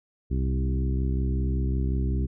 harmonic tone with a mistuned harmonic, 65.41 Hz, C2, in tune, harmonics 1 / 2 / 3 / 4 / 5 / 6, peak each -24 / -30 / -34 / -36 / -38 / -40 dBFS, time 0.3-2.27 s, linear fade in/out 20 ms, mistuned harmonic 2, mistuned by -17 cents, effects none

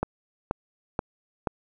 click train, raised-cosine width 1 ms, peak -11 dBFS, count 4, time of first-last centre 0.03-1.472 s, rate 2.08 Hz, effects none

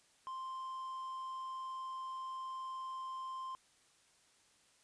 triangle tone, 1046.5 Hz, C6, in tune, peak -39 dBFS, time 0.27-3.55 s, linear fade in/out 0 ms, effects white hiss -69 dBFS RMS until 4.83 s + resampled to 22050 Hz

